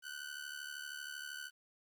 sawtooth ring-modulated tone, 1500 Hz, F#6, 23 cents sharp, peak -37 dBFS, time 0.02-1.51 s, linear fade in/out 50 ms, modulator 36.4 Hz, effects 12-bit

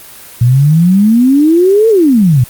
sine exponential two-way sweep, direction up then down, 116.1 to 460.8 to 116.1 Hz, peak -4 dBFS, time 0.41-2.44 s, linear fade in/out 5 ms, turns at 1.89 s, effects white hiss -33 dBFS RMS until 2.49 s + Opus 32 kbps

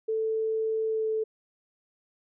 sine tone with pitch glide, 441.6 to 438.3 Hz, A4 to A4, +6 to -7 cents, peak -25 dBFS, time 0.08-1.24 s, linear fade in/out 10 ms, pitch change -13 cents, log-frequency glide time 0.87-1.07 s, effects none

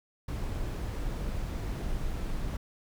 brown noise, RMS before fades -33 dBFS, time 0.28-2.57 s, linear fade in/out 5 ms, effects none

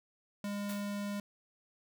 square tone, 203.4 Hz, G#3, 36 cents flat, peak -36 dBFS, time 0.44-1.2 s, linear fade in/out 2 ms
white noise with exponential decay, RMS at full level -43 dBFS, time 0.69-0.97 s, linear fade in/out 5 ms, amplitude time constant 60 ms
effects none

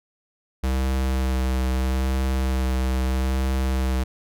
square tone with vibrato, 65 Hz, C2, 11 cents flat, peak -21 dBFS, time 0.63-4.04 s, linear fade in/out 10 ms, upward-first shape sine, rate 0.78 Hz, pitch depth 17 cents each way, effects none

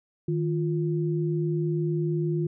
sine tone pair together, 155.56 / 349 Hz, D#3 / F4, 0 / -1 cents, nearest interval octave + major second, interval 1399 cents, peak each -25 / -28 dBFS, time 0.28-2.47 s, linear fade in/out 5 ms, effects none

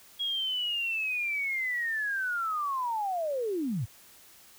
sine linear sweep, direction down, 3322 to 92.5 Hz, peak -28 dBFS, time 0.19-3.86 s, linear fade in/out 20 ms, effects white hiss -55 dBFS RMS until 4.58 s

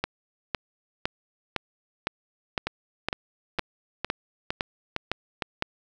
two click trains, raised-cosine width 0.3 ms, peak -9 / -11 dBFS, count 12 / 7, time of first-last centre 0.04-5.624 / 2.67-5.422 s, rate 1.97 / 2.18 Hz, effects none

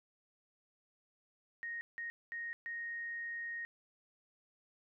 sine tone bursts at uneven times, 1864.7 Hz, A#6, in tune, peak -39 dBFS, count 4, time 1.63-1.81 / 1.98-2.1 / 2.32-2.53 / 2.66-3.65 s, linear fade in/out 0 ms, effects none

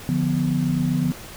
sine chord, B diminished, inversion first, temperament equal, 146.83 / 174.61 / 246.9 Hz, D3 / F3 / B3, 0 / 0 / 0 cents, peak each -23 dBFS, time 0.09-1.12 s, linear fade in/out 0 ms, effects pink hiss -39 dBFS RMS until 1.36 s

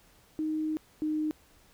sine tone pair in turn, 311.1 / 307.7 Hz, D#4 / D#4, 0 / -19 cents, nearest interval unison, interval 19 cents, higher first, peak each -28 / -27 dBFS, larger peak second, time 0.39-0.77 / 1.02-1.31 s, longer first, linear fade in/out 0 ms, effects pink hiss -61 dBFS RMS until 1.73 s

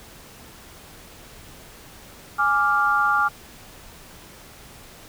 sine chord, D diminished, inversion second, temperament equal, 830.6 / 1174.7 / 1396.9 Hz, Ab5 / D6 / F6, 0 / 0 / 0 cents, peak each -24 / -21 / -20 dBFS, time 2.38-3.29 s, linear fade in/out 20 ms, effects pink hiss -45 dBFS RMS until 5.08 s

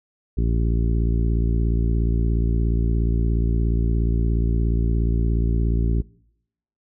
harmonic tone, 57 Hz, A#1, 38 cents flat, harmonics 1 / 2 / 3 / 4 / 5 / 6 / 7, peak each -19 / -25 / -29 / -31 / -33 / -35 / -36 dBFS, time 0.37-6.02 s, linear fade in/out 10 ms, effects noise-tail reverb RT60 0.8 s tail -24 dB re dry

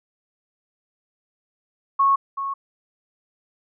sine tone with echo, 1100 Hz, C#6, 14 cents flat, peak -14 dBFS, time 1.99-2.16 s, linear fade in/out 10 ms, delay 380 ms, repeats 1, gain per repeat -10 dB, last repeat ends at 2.54 s, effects none

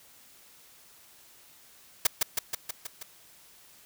white noise with echo, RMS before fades -21 dBFS, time 2.05-2.07 s, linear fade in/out 5 ms, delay 160 ms, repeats 6, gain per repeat -3 dB, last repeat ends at 3.03 s, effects white hiss -56 dBFS RMS until 3.85 s

